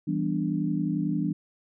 sine chord, E minor seventh, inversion none, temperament equal, 164.81 / 196 / 246.9 / 293.7 Hz, E3 / G3 / B3 / D4, 0 / 0 / 0 / 0 cents, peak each -29 / -30 / -33 / -29 dBFS, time 0.07-1.33 s, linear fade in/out 10 ms, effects none

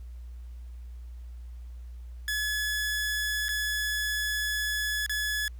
sawtooth tone with dropouts, 1704 Hz, G#6, 44 cents sharp, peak -24 dBFS, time 2.28-5.48 s, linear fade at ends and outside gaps 1 ms, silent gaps 3.484-3.49 / 5.063-5.095 s, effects added 60 Hz sine -39 dBFS peak until 5.59 s + pink hiss -66 dBFS RMS until 5.59 s

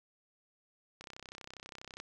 click train, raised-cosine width 0.2 ms, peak -29 dBFS, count 33, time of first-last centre 1.01-2.001 s, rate 32.3 Hz, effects none

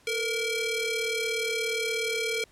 sawtooth ring-modulated tone, 932.3 Hz, A#5, in tune, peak -20 dBFS, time 0.07-2.44 s, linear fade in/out 2 ms, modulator 1380 Hz, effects pink hiss -60 dBFS RMS until 2.51 s + low-pass 11000 Hz 12 dB/octave

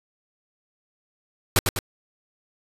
pink noise with echo, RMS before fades -17 dBFS, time 1.56-1.59 s, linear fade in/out 2 ms, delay 100 ms, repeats 2, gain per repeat -5 dB, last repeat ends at 1.79 s, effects resampled to 32000 Hz

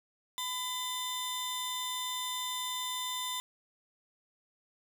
sawtooth tone pair together, 1007 / 3580 Hz, B5 / A7, +33 / +29 cents, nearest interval octave + minor seventh, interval 2196 cents, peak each -34 / -33 dBFS, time 0.38-3.4 s, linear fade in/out 0 ms, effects none

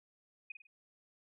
sine tone with echo, 2487 Hz, D#7, 1 cent flat, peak -40 dBFS, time 0.5-0.52 s, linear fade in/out 5 ms, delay 50 ms, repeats 3, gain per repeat -7 dB, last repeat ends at 0.67 s, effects none

